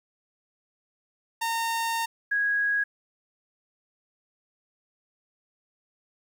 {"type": "tone pair in turn", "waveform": ["sawtooth", "sine"], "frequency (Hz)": [916, 1653.5], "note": ["A#5", "G#6"], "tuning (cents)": [-31, -8], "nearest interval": "minor seventh", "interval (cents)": 1023, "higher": "second", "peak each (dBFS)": -22, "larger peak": "neither", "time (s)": [[1.41, 2.06], [2.31, 2.84]], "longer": "first", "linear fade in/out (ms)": 10, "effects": ["10-bit"]}